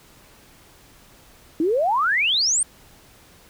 sine exponential sweep, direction up, 301.8 to 9210 Hz, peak -17 dBFS, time 1.6-2.63 s, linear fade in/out 2 ms, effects pink hiss -51 dBFS RMS until 3.49 s

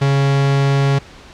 45% pulse tone, 138.59 Hz, C#3, in tune, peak -12 dBFS, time 0.01-0.99 s, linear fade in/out 10 ms, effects pink hiss -40 dBFS RMS until 1.33 s + low-pass 5000 Hz 12 dB/octave

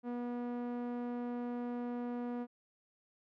sawtooth tone with low-pass filter, 242.3 Hz, B3, 33 cents flat, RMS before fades -39 dBFS, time 0.03-2.47 s, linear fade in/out 50 ms, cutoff 1000 Hz, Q 0.58, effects none

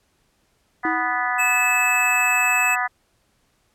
harmonic tone, 246.9 Hz, B3, in tune, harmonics 3 / 4 / 5 / 6 / 7 / 8, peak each -26 / -28 / -27 / -30 / -26 / -28 dBFS, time 0.83-2.88 s, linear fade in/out 20 ms
triangle tone with exponential decay, 321.6 Hz, E4, 43 cents flat, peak -20 dBFS, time 0.85-1.45 s, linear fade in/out 1 ms, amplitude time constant 130 ms
square tone, 2600 Hz, E7, 24 cents flat, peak -19 dBFS, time 1.38-2.76 s, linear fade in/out 20 ms
effects pink hiss -65 dBFS RMS until 3.74 s + low-pass 12000 Hz 12 dB/octave

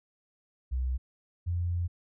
sine tone pair in turn, 63.6 / 87.16 Hz, C2 / F2, -48 / -3 cents, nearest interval perfect fourth, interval 545 cents, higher second, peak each -27 dBFS, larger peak neither, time 0.71-0.98 / 1.46-1.88 s, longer second, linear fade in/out 20 ms, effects none

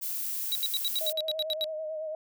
violet noise, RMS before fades -33 dBFS, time 0.01-1.13 s, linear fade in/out 20 ms
triangle tone bursts, 3876 Hz, B7, 33 cents flat, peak -25 dBFS, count 11, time 0.52-1.642 s, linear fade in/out 0 ms, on 32 ms, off 77 ms
sine tone with vibrato, 626 Hz, D#5, 10 cents sharp, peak -32 dBFS, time 1.01-2.15 s, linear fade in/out 2 ms, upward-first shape sine, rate 9 Hz, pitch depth 39 cents each way
effects none

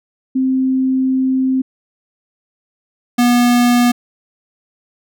sine / square tone pair in turn, 261.6 / 242.6 Hz, C4 / B3, 0 / -31 cents, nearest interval minor second, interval 131 cents, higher first, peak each -12 / -10 dBFS, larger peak second, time 0.35-1.62 / 3.18-3.92 s, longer first, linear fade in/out 10 ms, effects none

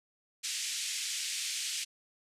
white band-pass noise, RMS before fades -36 dBFS, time 0.43-1.85 s, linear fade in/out 20 ms, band 2200 to 8200 Hz, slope 24 dB/octave, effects resampled to 32000 Hz

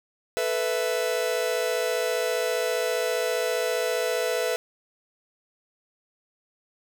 45% pulse chord, A suspended second, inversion none, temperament just, 440 / 495 / 660 Hz, A4 / B4 / E5, 0 / +4 / +2 cents, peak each -30 / -27 / -29 dBFS, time 0.37-4.56 s, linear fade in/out 0 ms, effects none

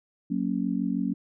sine chord, F# major, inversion none, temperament just, 185 / 231.2 / 277.5 Hz, F#3 / A#3 / C#4, 0 / -14 / +2 cents, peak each -29 / -29 / -29 dBFS, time 0.3-1.14 s, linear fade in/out 10 ms, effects none

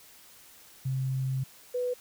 sine tone pair in turn, 132 / 495.2 Hz, C3 / B4, +16 / +5 cents, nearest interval octave + major seventh, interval 2289 cents, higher second, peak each -27 dBFS, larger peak neither, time 0.85-1.44 / 1.74-1.94 s, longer first, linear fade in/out 10 ms, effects white hiss -54 dBFS RMS until 2 s

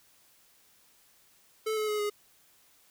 square tone with pitch steps, 436.6 / 429.3 / 422.2 / 415.2 Hz, A4 / A4 / G#4 / G#4, -13 / -43 / +29 / 0 cents, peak -29 dBFS, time 1.66-2.1 s, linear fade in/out 10 ms, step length 110 ms, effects white hiss -63 dBFS RMS until 2.9 s

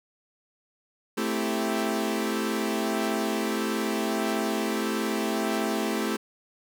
sawtooth chord, A minor seventh, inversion none, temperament equal, 220 / 261.6 / 329.6 / 392 Hz, A3 / C4 / E4 / G4, 0 / 0 / 0 / 0 cents, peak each -25 / -29 / -28 / -28 dBFS, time 1.17-6.17 s, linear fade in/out 10 ms, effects none

